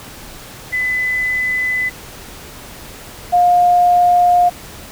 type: tone pair in turn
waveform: sine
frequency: 2007 / 709.6 Hz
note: B6 / F5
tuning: +27 / +27 cents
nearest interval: octave + tritone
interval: 1800 cents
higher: first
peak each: -15 / -8 dBFS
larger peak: second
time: 0.72-1.9 / 3.32-4.5 s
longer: neither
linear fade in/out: 20 ms
effects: pink hiss -35 dBFS RMS until 4.91 s